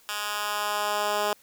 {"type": "tone with high-pass filter sweep", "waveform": "10% pulse", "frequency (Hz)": 207.7, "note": "G#3", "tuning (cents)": 0, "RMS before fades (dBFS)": -28, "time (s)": [0.09, 1.33], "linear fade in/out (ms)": 0, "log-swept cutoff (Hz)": [1700, 480], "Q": 1, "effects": ["white hiss -58 dBFS RMS until 1.42 s"]}